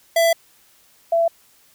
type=tone pair in turn; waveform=square / sine; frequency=667 / 670 Hz; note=E5 / E5; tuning=+20 / +28 cents; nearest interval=unison; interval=8 cents; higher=second; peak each=-14 dBFS; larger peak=neither; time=0.16-0.33 / 1.12-1.28 s; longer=first; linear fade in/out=5 ms; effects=white hiss -55 dBFS RMS until 1.74 s